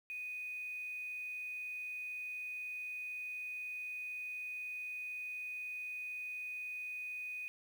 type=tone with quantisation; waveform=sine; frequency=2489 Hz; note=D#7; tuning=in tune; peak=-40 dBFS; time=0.1-7.48 s; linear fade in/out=0 ms; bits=10; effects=none